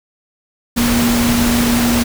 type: tone in noise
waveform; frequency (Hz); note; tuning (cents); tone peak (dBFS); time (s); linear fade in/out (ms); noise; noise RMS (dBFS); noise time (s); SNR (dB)
sine; 238.2; A#3; +38; -13; 0.76-2.04; 20; pink; -18; 0.76-2.04; +2
effects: none